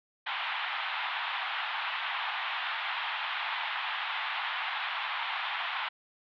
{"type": "band-pass noise", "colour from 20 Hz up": "pink", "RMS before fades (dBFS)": -34, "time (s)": [0.26, 5.89], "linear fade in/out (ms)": 10, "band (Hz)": [790, 3600], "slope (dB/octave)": 48, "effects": []}